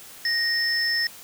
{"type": "tone pair together", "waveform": "sine", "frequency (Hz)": [1864.7, 5274], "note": ["A#6", "E8"], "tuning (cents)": [0, 0], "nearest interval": "octave + tritone", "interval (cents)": 1800, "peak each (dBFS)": -23, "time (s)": [0.25, 1.07], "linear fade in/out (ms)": 2, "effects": ["tanh soft clip ceiling -14 dBFS", "white hiss -44 dBFS RMS until 1.23 s"]}